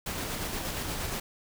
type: noise with tremolo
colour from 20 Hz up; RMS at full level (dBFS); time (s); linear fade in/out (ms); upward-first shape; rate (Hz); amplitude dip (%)
pink; -33; 0.06-1.2; 5; square; 8.5; 25
effects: none